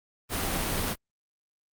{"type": "tone in noise", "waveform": "sine", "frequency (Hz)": 784, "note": "G5", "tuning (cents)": 0, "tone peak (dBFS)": -40, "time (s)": [0.37, 0.62], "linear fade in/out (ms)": 50, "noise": "pink", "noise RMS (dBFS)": -29, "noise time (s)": [0.29, 0.96], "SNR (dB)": -14, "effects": ["Opus 32 kbps"]}